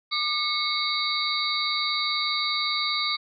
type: tone cluster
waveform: sine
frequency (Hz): 1195 / 2195 / 3752 / 3977 / 4576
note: D6 / C#7 / A#7 / B7 / D8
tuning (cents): +30 / -18 / +11 / +11 / -46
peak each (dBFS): -30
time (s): 0.11-3.17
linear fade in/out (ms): 20
effects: none